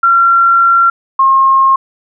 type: tone pair in turn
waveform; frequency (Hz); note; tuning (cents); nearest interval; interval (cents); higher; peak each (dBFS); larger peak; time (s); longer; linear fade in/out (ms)
sine; 1369 / 1072.9; F6 / C6; -35 / +43; major third; 422; first; -5; neither; 0.03-0.9 / 1.19-1.76; first; 5
effects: none